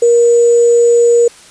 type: tone with sample-and-hold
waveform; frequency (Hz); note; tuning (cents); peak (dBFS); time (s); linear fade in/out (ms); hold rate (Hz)
sine; 472.5; A#4; +23; -5; 0.02-1.28; 5; 7350
effects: white hiss -39 dBFS RMS until 1.5 s + resampled to 22050 Hz